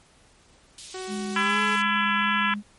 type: high-pass noise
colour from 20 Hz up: pink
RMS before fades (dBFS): -42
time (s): 0.78-1.82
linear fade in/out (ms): 2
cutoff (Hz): 3000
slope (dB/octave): 24
type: tone with pitch glide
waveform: sawtooth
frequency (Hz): 373.8 to 424.5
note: F#4 to G#4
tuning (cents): +18 to +38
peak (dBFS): -29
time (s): 0.94-1.76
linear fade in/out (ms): 5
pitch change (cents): +220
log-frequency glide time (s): 1.33-1.6
type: tone with vibrato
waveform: sine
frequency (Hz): 206.7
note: G#3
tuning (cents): -8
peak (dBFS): -29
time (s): 1.07-2.63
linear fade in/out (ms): 50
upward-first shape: triangle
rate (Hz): 2.6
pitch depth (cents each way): 12
type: harmonic tone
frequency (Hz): 335.6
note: E4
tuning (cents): +31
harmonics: 3 / 4 / 5 / 6 / 7 / 8 / 9 / 10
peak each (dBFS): -27 / -27 / -26 / -33 / -31 / -32 / -33 / -37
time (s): 1.36-2.54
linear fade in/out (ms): 2
effects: pink hiss -57 dBFS RMS until 2.78 s + MP3 48 kbps